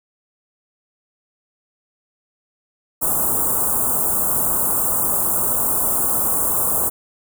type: band-stop noise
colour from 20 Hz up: white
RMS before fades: -19 dBFS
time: 3.01-6.9 s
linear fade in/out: 20 ms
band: 1300 to 7900 Hz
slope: 48 dB/octave
effects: none